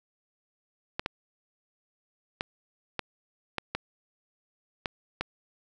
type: clicks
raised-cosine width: 0.3 ms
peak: -13 dBFS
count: 8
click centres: 0.995 / 1.061 / 2.409 / 2.993 / 3.583 / 3.75 / 4.858 / 5.21 s
effects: none